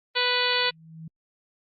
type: harmonic tone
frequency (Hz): 493.9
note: B4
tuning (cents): 0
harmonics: 1 / 2 / 3 / 4 / 5 / 6 / 7 / 8 / 9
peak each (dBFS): -30 / -30 / -30 / -30 / -30 / -30 / -30 / -30 / -30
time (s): 0.15-0.71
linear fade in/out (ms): 20
type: tone with exponential growth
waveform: sine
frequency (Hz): 161.3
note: E3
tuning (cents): -37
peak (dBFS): -35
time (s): 0.29-1.08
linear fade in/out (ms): 5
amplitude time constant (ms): 170
effects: Opus 32 kbps